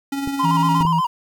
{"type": "tone with tremolo", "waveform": "square", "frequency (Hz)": 277.2, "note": "C#4", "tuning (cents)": 0, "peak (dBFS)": -21, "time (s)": [0.12, 0.83], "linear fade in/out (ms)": 5, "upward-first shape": "triangle", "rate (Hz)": 19, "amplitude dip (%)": 45}
{"type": "clicks", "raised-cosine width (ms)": 3, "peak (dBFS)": -15, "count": 3, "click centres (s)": [0.275, 0.808, 0.851]}
{"type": "tone with vibrato", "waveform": "triangle", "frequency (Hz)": 987.8, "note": "B5", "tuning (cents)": 0, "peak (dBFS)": -15, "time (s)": [0.39, 1.07], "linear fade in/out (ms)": 10, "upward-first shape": "square", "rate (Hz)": 8.4, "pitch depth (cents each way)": 68}
{"type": "tone", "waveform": "sine", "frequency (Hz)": 164.4, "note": "E3", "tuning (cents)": -4, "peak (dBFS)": -18, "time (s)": [0.43, 1.01], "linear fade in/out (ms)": 20}
{"effects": ["8-bit"]}